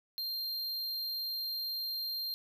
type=tone; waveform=square; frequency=4186 Hz; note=C8; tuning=in tune; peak=-35 dBFS; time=0.18-2.34 s; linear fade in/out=0 ms; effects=none